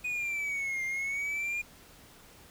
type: linear two-way sweep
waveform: triangle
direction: down then up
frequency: 2489 to 2100 to 2427 Hz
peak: -29 dBFS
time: 0.04-1.62 s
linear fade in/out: 10 ms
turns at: 0.84 s
effects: pink hiss -55 dBFS RMS until 2.5 s